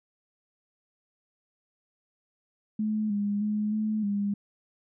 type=tone with pitch steps; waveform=sine; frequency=214.6 / 204.1 / 210.9 / 215.4 / 202.5 Hz; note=A3 / G#3 / G#3 / A3 / G#3; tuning=-43 / -30 / +27 / -37 / -43 cents; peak=-25 dBFS; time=2.79-4.34 s; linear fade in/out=5 ms; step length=310 ms; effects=none